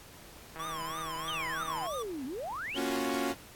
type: click train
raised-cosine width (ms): 0.5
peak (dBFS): -29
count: 211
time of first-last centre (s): 0.56-1.864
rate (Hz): 161
type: tone with vibrato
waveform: square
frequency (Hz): 1105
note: C#6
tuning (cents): -6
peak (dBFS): -37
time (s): 0.59-2.03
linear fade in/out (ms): 10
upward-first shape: triangle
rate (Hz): 3.1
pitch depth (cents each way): 210
type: exponential two-way sweep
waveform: sine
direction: down then up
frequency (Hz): 3322 to 246.9 to 3322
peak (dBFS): -35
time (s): 1.28-2.78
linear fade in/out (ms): 0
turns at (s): 2.25
type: chord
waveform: sawtooth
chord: Gb major seventh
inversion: first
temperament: equal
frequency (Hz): 233.1 / 277.2 / 349.2 / 370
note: Bb3 / Db4 / F4 / Gb4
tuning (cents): 0 / 0 / 0 / 0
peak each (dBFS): -34 / -29 / -33 / -32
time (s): 2.74-3.35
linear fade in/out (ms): 50
effects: pink hiss -52 dBFS RMS until 3.55 s + AAC 64 kbps